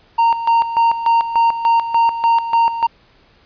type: tone with tremolo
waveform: triangle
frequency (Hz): 924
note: A#5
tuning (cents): -16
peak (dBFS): -8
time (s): 0.18-2.87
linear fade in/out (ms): 10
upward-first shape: square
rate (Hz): 3.4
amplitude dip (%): 70
effects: pink hiss -52 dBFS RMS until 3.45 s + resampled to 11025 Hz